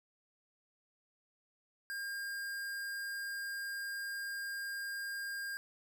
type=tone; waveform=square; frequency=1609 Hz; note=G6; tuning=45 cents sharp; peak=-39 dBFS; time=1.9-5.57 s; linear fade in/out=0 ms; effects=none